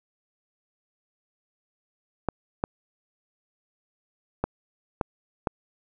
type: clicks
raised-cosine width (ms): 1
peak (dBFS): -10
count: 5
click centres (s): 2.287 / 2.639 / 4.44 / 5.012 / 5.472
effects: none